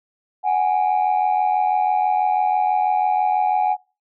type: tone pair together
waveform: sine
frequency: 742.9 / 829 Hz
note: F#5 / G#5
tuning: +7 / -3 cents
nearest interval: major second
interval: 190 cents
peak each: -17 dBFS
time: 0.43-3.77 s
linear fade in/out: 50 ms
effects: noise-tail reverb RT60 0.3 s tail -24 dB re dry + tanh soft clip ceiling -12 dBFS